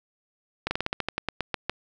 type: slowing click train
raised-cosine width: 0.3 ms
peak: -10 dBFS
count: 13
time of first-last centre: 0.67-1.696 s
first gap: 40 ms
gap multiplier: 1.13
effects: none